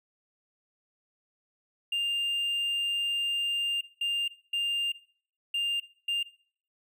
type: tone bursts at uneven times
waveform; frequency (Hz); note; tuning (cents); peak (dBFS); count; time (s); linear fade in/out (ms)
triangle; 2801; F7; +4; -24; 5; 1.92-3.81 / 4.01-4.28 / 4.53-4.92 / 5.54-5.8 / 6.08-6.23; 5
effects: noise-tail reverb RT60 0.5 s tail -19 dB re dry + tanh soft clip ceiling -20 dBFS